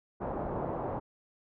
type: low-pass noise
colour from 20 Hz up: white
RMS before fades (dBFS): -35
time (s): 0.2-1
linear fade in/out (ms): 20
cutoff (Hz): 860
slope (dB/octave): 24
effects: none